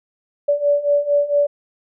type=beating tone pair; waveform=sine; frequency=575 / 579.4 Hz; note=D5 / D5; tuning=-37 / -24 cents; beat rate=4.4 Hz; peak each=-19 / -16 dBFS; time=0.48-1.47 s; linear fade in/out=10 ms; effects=none